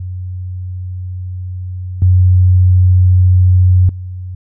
sine tone with level steps, 91.4 Hz, F#2, 21 cents flat, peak -20 / -5 / -22 dBFS, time 0-4.35 s, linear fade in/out 5 ms, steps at 2.02 / 3.89 s, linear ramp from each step 2 ms, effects none

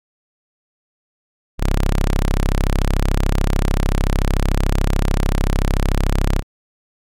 sawtooth tone, 33.55 Hz, C1, 44 cents sharp, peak -10 dBFS, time 1.58-6.43 s, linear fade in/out 50 ms, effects MP3 96 kbps

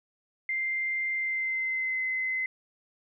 sine tone with pitch glide, 2093 to 2049 Hz, C7 to C7, 0 to -37 cents, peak -27 dBFS, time 0.49-2.46 s, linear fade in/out 2 ms, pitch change -37 cents, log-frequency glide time 1.12-2.02 s, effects none

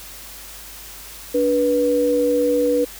sine tone pair together, 290 / 487.7 Hz, D4 / B4, -22 / -22 cents, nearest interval major sixth, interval 900 cents, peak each -21 / -16 dBFS, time 1.34-2.85 s, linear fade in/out 10 ms, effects added 50 Hz sine -45 dBFS peak until 2.99 s + white hiss -38 dBFS RMS until 2.99 s

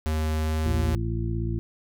square tone with pitch glide, 78.1 to 78.6 Hz, D#2 to D#2, +7 to +18 cents, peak -24 dBFS, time 0.06-0.95 s, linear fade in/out 0 ms, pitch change +11 cents, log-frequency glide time 0.41-0.6 s
harmonic tone, 56.6 Hz, A1, 50 cents sharp, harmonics 1 / 2 / 3 / 4 / 6, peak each -29 / -28 / -36 / -36 / -34 dBFS, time 0.66-1.59 s, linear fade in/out 0 ms
effects none

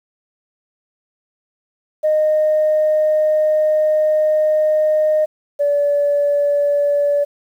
sine tone pair in turn, 616 / 576.5 Hz, D#5 / D5, -17 / -32 cents, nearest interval minor second, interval 115 cents, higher first, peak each -11 / -12 dBFS, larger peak first, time 2.03-5.26 / 5.59-7.25 s, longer first, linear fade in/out 20 ms, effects tanh soft clip ceiling -8 dBFS + 8-bit

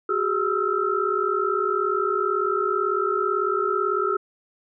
sine tone cluster, 374.4 / 412.5 / 1294 / 1352 Hz, F#4 / G#4 / E6 / E6, +20 / -12 / -32 / +43 cents, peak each -26 dBFS, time 0.09-4.17 s, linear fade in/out 5 ms, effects none

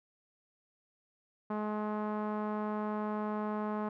sawtooth tone with low-pass filter, 211.7 Hz, G#3, 33 cents sharp, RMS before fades -35 dBFS, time 1.5-3.89 s, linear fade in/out 5 ms, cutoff 1100 Hz, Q 2.1, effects none

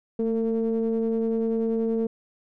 triangle ring-modulated tone, 114.4 Hz, A#2, 32 cents flat, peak -17 dBFS, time 0.19-2.07 s, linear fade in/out 5 ms, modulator 338 Hz, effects none

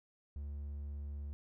triangle tone, 72 Hz, D2, 34 cents flat, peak -38 dBFS, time 0.36-1.33 s, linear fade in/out 0 ms, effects none

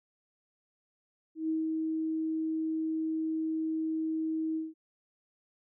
sine tone with ADSR envelope, 318.4 Hz, D#4, 40 cents sharp, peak -27 dBFS, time 1.35-4.74 s, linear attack 140 ms, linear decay 170 ms, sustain -2 dB, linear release 180 ms, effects none

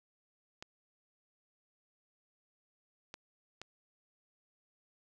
clicks, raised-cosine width 0.2 ms, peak -27 dBFS, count 3, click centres 0.625 / 3.141 / 3.616 s, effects none

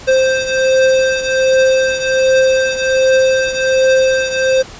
square beating tone pair, 523.3 / 524.6 Hz, C5 / C5, 0 / +4 cents, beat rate 1.3 Hz, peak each -12 / -17 dBFS, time 0.07-4.63 s, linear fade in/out 20 ms, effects pink hiss -34 dBFS RMS until 4.79 s + resampled to 16000 Hz

